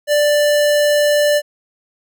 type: tone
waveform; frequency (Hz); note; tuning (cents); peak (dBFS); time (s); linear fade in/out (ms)
square; 589; D5; +5; -12; 0.07-1.42; 50
effects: none